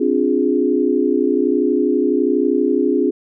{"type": "chord", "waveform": "sine", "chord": "D half-diminished seventh", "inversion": "third", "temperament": "equal with one note detuned", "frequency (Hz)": [261.6, 293.7, 354.1, 415.3], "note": ["C4", "D4", "F4", "Ab4"], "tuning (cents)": [0, 0, 24, 0], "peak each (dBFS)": -19, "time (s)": [0, 3.11], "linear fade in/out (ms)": 10, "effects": []}